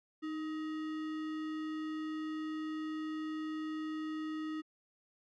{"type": "tone with sample-and-hold", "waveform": "sine", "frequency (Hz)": 311.1, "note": "D#4", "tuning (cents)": 0, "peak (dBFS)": -36, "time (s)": [0.22, 4.62], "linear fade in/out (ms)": 20, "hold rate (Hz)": 1575, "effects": ["low-pass 3000 Hz 12 dB/octave"]}